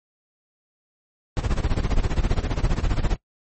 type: noise with tremolo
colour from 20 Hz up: brown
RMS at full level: -18 dBFS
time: 1.37-3.16 s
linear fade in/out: 0 ms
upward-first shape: sine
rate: 15 Hz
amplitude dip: 85%
effects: noise-tail reverb RT60 0.1 s tail -22 dB re dry + MP3 32 kbps